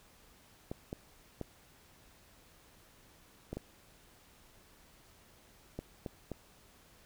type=clicks; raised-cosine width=2 ms; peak=-25 dBFS; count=8; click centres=0.715 / 0.929 / 1.413 / 3.53 / 3.57 / 5.79 / 6.062 / 6.317 s; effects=pink hiss -62 dBFS RMS until 7.05 s